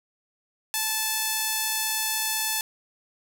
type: tone with band-pass filter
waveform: sawtooth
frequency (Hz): 874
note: A5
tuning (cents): -12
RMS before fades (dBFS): -27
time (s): 0.74-2.61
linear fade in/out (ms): 0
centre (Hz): 12000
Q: 0.5
effects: 8-bit